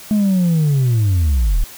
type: linear sweep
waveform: sine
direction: down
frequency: 215.4 to 32.98 Hz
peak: -9 dBFS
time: 0.11-1.64 s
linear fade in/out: 0 ms
effects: tanh soft clip ceiling -11 dBFS + white hiss -37 dBFS RMS until 1.77 s